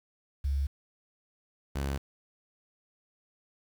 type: tone pair in turn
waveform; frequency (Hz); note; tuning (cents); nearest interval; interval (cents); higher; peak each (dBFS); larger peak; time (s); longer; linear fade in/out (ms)
sine / sawtooth; 69.5 / 69.1; C#2 / C#2; +5 / -5; unison; 10; first; -26; neither; 0.44-0.67 / 1.75-1.98; neither; 10
effects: 9-bit